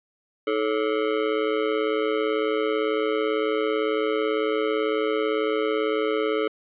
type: tone with amplitude modulation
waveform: square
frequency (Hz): 433.6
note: A4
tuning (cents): -25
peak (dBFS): -18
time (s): 0.47-6.48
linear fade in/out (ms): 5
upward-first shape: sine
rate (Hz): 118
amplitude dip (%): 100
effects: resampled to 8000 Hz + 10-bit